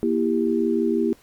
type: chord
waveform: sine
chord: E diminished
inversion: second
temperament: just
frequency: 237.3 / 329.6 / 395.6 Hz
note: Bb3 / E4 / G4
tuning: +31 / 0 / +16 cents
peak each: -23 dBFS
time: 0.03-1.13 s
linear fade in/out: 0 ms
effects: pink hiss -55 dBFS RMS until 1.22 s + Opus 32 kbps